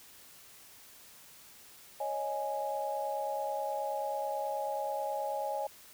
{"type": "chord", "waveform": "sine", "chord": "C# suspended second", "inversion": "none", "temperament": "just", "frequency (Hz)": [554.4, 623.7, 831.5], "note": ["C#5", "D#5", "G#5"], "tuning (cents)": [0, 4, 2], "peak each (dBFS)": [-37, -38, -35], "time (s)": [2, 5.67], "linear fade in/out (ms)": 5, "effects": ["white hiss -55 dBFS RMS until 5.93 s"]}